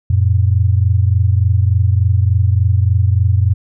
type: tone pair together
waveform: sine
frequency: 90.1 / 113.52 Hz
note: F#2 / A#2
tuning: -45 / -45 cents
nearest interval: major third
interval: 400 cents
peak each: -11 / -14 dBFS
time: 0.1-3.54 s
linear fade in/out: 5 ms
effects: none